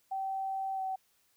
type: tone with pitch glide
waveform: sine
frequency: 772 to 761.8 Hz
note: G5 to G5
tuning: -27 to -50 cents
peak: -32 dBFS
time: 0.11-0.96 s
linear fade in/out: 10 ms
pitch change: -23 cents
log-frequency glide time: 0.75-0.81 s
effects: white hiss -71 dBFS RMS until 1.36 s